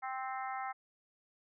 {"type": "harmonic tone", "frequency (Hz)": 261.6, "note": "C4", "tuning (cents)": 0, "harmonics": [3, 4, 5, 6, 7, 8], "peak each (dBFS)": [-39, -45, -43, -53, -49, -49], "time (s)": [0.02, 0.73], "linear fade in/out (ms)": 20, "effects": []}